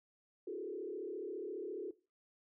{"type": "tone with frequency modulation", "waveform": "sine", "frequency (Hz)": 392, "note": "G4", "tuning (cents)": 0, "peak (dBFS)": -39, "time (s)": [0.47, 1.91], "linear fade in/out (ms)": 5, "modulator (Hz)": 34.6, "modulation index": 1.7, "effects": ["noise-tail reverb RT60 0.3 s tail -17 dB re dry"]}